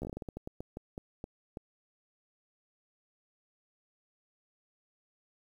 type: slowing click train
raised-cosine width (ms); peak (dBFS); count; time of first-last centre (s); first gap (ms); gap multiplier
2; -26; 16; 0.02-1.572; 13; 1.26
effects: 10-bit